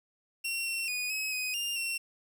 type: tone with pitch steps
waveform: sawtooth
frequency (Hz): 2733 / 2717 / 2475 / 2557 / 2507 / 2803 / 2722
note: F7 / F7 / D#7 / D#7 / D#7 / F7 / F7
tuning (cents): -38 / -48 / -10 / +47 / +12 / +6 / -45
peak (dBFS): -28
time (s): 0.44-1.98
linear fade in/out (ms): 10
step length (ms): 220
effects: 10-bit